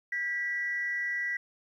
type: tone pair together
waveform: sine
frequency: 1610.3 / 1950 Hz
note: G6 / B6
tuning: +46 / -23 cents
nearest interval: minor third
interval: 331 cents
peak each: -37 / -29 dBFS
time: 0.12-1.37 s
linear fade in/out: 5 ms
effects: tanh soft clip ceiling -22 dBFS + 11-bit